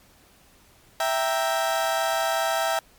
30% pulse chord, E diminished, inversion none, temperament equal, 659.3 / 784 / 932.3 Hz, E5 / G5 / Bb5, 0 / 0 / 0 cents, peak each -22 / -24 / -28 dBFS, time 1-2.79 s, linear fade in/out 2 ms, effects pink hiss -56 dBFS RMS until 2.98 s + MP3 96 kbps

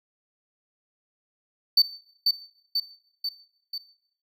triangle tone with echo, 4546 Hz, C#8, 43 cents sharp, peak -13 dBFS, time 1.77-1.82 s, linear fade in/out 5 ms, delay 490 ms, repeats 4, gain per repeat -4 dB, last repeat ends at 3.78 s, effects noise-tail reverb RT60 0.7 s tail -17 dB re dry

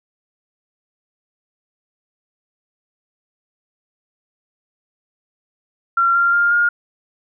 sine tone with pitch steps, 1371 / 1386.9 / 1403 / 1419.3 Hz, F6 / F6 / F6 / F6, -32 / -12 / +8 / +28 cents, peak -12 dBFS, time 5.97-6.69 s, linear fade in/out 5 ms, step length 180 ms, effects none

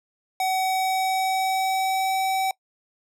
square tone with pitch glide, 754 to 765 Hz, F#5 to G5, +32 to -42 cents, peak -22 dBFS, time 0.4-2.51 s, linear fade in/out 2 ms, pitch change +26 cents, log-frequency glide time 0.55-2.17 s, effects noise-tail reverb RT60 0.1 s tail -23 dB re dry

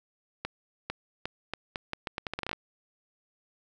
accelerating click train, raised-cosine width 0.3 ms, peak -16 dBFS, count 16, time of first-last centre 0.45-2.53 s, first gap 450 ms, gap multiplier 0.79, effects none

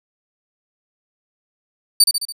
25% pulse tone with echo, 4600 Hz, D8, 37 cents flat, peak -3 dBFS, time 2-2.04 s, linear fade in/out 5 ms, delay 71 ms, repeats 4, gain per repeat -5 dB, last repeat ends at 2.324 s, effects none

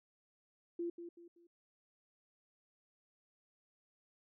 sine tone with echo, 343 Hz, F4, 31 cents flat, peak -36 dBFS, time 0.79-0.9 s, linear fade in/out 5 ms, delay 190 ms, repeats 3, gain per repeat -9 dB, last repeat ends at 1.47 s, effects none

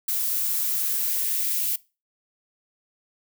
violet noise with high-pass filter sweep, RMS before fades -25 dBFS, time 0.08-1.76 s, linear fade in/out 5 ms, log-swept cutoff 770 to 2400 Hz, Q 1.7, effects noise-tail reverb RT60 0.3 s tail -22 dB re dry

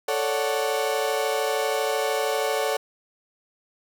35% pulse chord, D major seventh, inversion second, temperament equal, 440 / 554.4 / 587.3 / 740 Hz, A4 / C#5 / D5 / F#5, 0 / 0 / 0 / 0 cents, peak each -25 / -26 / -29 / -28 dBFS, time 0.08-2.77 s, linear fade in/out 5 ms, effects none

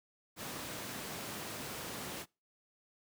pink high-pass noise, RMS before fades -43 dBFS, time 0.36-2.26 s, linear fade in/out 50 ms, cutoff 130 Hz, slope 12 dB/octave, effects noise-tail reverb RT60 0.3 s tail -26 dB re dry

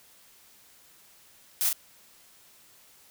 blue noise with echo, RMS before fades -26 dBFS, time 1.61-1.69 s, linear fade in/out 0 ms, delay 38 ms, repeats 1, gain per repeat -3 dB, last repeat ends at 1.728 s, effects white hiss -57 dBFS RMS until 3.1 s

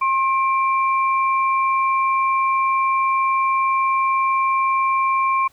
sine tone pair together, 1067.7 / 2349 Hz, C6 / D7, +35 / 0 cents, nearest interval octave + major second, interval 1365 cents, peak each -16 / -25 dBFS, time 0.01-5.48 s, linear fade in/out 10 ms, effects pink hiss -56 dBFS RMS until 5.52 s

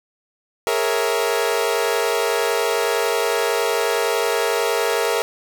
sawtooth chord, A# half-diminished seventh, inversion third, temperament equal, 415.3 / 466.2 / 554.4 / 659.3 Hz, G#4 / A#4 / C#5 / E5, 0 / 0 / 0 / 0 cents, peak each -20 / -17 / -23 / -22 dBFS, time 0.67-5.22 s, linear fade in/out 0 ms, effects none

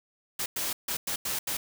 white noise bursts at uneven times, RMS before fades -31 dBFS, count 6, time 0.39-0.46 / 0.56-0.73 / 0.88-0.97 / 1.07-1.16 / 1.25-1.39 / 1.47-1.57 s, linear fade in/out 5 ms, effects none

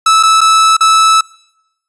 45% pulse tone with dropouts, 1308 Hz, E6, 14 cents flat, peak -5 dBFS, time 0.06-1.21 s, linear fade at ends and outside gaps 5 ms, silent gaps 0.229-0.233 / 0.408-0.413 / 0.768-0.807 s, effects noise-tail reverb RT60 0.9 s tail -25 dB re dry + resampled to 24000 Hz

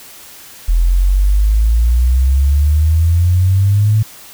sine exponential sweep, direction up, 41.2 to 110 Hz, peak -8 dBFS, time 0.68-4.03 s, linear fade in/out 10 ms, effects white hiss -37 dBFS RMS until 4.33 s

